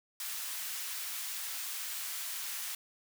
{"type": "high-pass noise", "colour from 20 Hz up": "white", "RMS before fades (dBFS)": -39, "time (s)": [0.2, 2.75], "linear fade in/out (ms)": 2, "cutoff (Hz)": 1200, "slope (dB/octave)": 12, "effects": []}